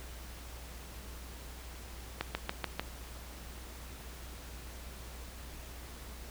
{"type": "slowing click train", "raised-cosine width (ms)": 0.3, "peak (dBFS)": -16, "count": 5, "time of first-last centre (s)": [2.21, 2.796], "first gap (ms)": 140, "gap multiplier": 1.03, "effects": ["added 60 Hz sine -46 dBFS peak until 6.3 s", "pink hiss -50 dBFS RMS until 6.3 s"]}